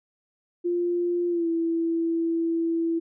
sine tone with pitch glide, 349.2 to 331.7 Hz, F4 to E4, 0 to +11 cents, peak -22 dBFS, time 0.64-3 s, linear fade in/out 20 ms, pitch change -89 cents, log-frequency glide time 1.29-1.48 s, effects none

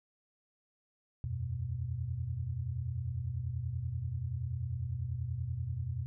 sine chord, E suspended second, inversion none, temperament just, 82.41 / 92.71 / 123.61 Hz, E2 / F#2 / B2, 0 / +4 / +2 cents, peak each -40 / -39 / -36 dBFS, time 1.24-6.06 s, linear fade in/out 0 ms, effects none

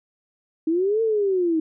sine linear two-way sweep, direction up then down, 311.1 to 456.5 to 311.1 Hz, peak -18 dBFS, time 0.67-1.6 s, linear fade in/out 5 ms, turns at 1.02 s, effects none

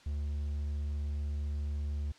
triangle tone, 73 Hz, D2, 10 cents flat, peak -30 dBFS, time 0.06-2.12 s, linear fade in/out 5 ms, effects white hiss -59 dBFS RMS until 2.18 s + low-pass 5000 Hz 12 dB/octave

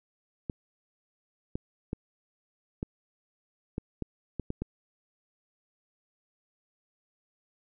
clicks, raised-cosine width 3 ms, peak -19 dBFS, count 9, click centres 0.498 / 1.555 / 1.931 / 2.829 / 3.781 / 4.023 / 4.397 / 4.504 / 4.62 s, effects none

